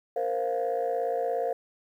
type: chord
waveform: sine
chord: Bb suspended second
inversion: none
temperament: equal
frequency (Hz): 466.2 / 523.3 / 698.5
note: Bb4 / C5 / F5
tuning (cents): 0 / 0 / 0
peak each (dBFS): -29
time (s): 0.16-1.53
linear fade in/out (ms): 5
effects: tanh soft clip ceiling -20 dBFS + 10-bit